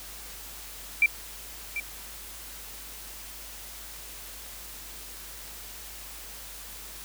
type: tone with echo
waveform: sine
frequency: 2349 Hz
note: D7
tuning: in tune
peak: -16 dBFS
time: 1.02-1.06 s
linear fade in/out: 2 ms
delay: 740 ms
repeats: 1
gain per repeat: -12 dB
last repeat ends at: 1.8 s
effects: added 50 Hz sine -49 dBFS peak until 7.04 s + white hiss -43 dBFS RMS until 7.04 s